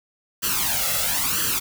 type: noise with flanger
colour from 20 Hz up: white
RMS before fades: -23 dBFS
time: 0.42-1.6 s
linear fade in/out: 20 ms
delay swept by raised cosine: 0.66 to 1.51 ms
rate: 1 Hz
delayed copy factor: +0.75
effects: none